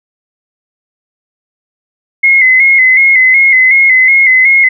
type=tone with vibrato; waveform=sine; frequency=2096 Hz; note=C7; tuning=2 cents sharp; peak=-3 dBFS; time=2.23-4.69 s; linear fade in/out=10 ms; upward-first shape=square; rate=2.7 Hz; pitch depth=50 cents each way; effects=none